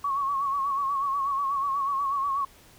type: tone with vibrato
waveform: sine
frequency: 1108.7 Hz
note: C#6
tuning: in tune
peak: -24 dBFS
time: 0.04-2.45 s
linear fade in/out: 5 ms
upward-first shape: sine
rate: 8.2 Hz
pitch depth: 57 cents each way
effects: pink hiss -54 dBFS RMS until 2.78 s